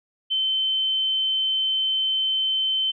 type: tone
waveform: sine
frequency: 3080 Hz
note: G7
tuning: 31 cents flat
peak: -20 dBFS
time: 0.3-2.92 s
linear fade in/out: 20 ms
effects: none